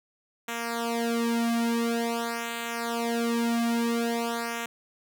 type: tone with flanger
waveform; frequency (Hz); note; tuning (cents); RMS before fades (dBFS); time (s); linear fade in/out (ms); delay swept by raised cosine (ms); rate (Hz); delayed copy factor
sawtooth; 233.1; A#3; 0; -28; 0.48-4.66; 5; 0.21 to 4.11; 0.24; -0.95
effects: none